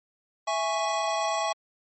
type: chord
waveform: square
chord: C# minor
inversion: first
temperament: equal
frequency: 659.3 / 830.6 / 1108.7 Hz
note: E5 / G#5 / C#6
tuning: 0 / 0 / 0 cents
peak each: -30 / -30 / -31 dBFS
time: 0.47-1.53 s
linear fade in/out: 10 ms
effects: MP3 32 kbps